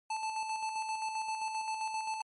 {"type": "tone with tremolo", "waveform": "square", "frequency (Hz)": 877, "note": "A5", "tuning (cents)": -6, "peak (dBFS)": -33, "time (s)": [0.1, 2.22], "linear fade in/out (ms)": 5, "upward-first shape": "square", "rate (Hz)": 7.6, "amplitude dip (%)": 40, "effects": ["MP3 48 kbps"]}